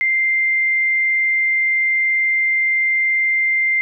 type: tone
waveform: sine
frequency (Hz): 2093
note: C7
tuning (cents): 0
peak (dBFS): -14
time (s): 0.01-3.81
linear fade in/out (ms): 0
effects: none